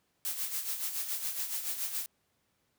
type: noise with tremolo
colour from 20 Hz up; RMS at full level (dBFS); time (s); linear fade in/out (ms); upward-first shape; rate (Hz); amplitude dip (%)
blue; -33; 0.25-2.06; 0; sine; 7.1; 60
effects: pink hiss -75 dBFS RMS until 2.78 s + high-pass 80 Hz 12 dB/octave